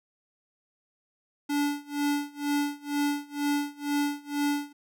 square tone with tremolo, 289.1 Hz, D4, 27 cents flat, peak -24 dBFS, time 1.49-4.73 s, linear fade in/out 10 ms, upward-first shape sine, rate 2.1 Hz, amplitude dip 95%, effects none

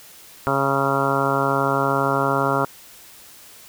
harmonic tone, 137.5 Hz, C#3, 14 cents flat, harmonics 1 / 2 / 3 / 4 / 5 / 6 / 7 / 8 / 9 / 10, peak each -27 / -27 / -26 / -26 / -27 / -30 / -26 / -28 / -27 / -25 dBFS, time 0.47-2.65 s, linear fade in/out 0 ms, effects white hiss -45 dBFS RMS until 3.68 s

